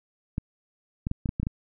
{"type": "clicks", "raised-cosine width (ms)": 5, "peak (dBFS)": -15, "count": 8, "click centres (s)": [0.381, 1.069, 1.114, 1.258, 1.291, 1.399, 1.431, 1.469], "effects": []}